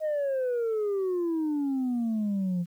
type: exponential sweep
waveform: sine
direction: down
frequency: 632 to 170.6 Hz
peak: -23 dBFS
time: 0-2.66 s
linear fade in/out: 50 ms
effects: tanh soft clip ceiling -24 dBFS + 10-bit